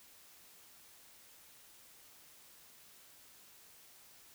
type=silence; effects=white hiss -60 dBFS RMS until 4.34 s